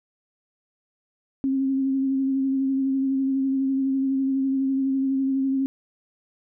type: tone with vibrato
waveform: sine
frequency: 268.5 Hz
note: C4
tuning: 45 cents sharp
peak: -20 dBFS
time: 1.44-5.66 s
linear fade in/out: 0 ms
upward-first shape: sine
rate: 12 Hz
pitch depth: 21 cents each way
effects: none